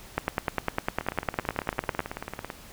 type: two click trains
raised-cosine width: 0.5 ms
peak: -9 / -18 dBFS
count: 19 / 28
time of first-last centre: 0.18-1.993 / 1.01-2.502 s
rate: 9.93 / 18.1 Hz
effects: pink hiss -48 dBFS RMS until 2.72 s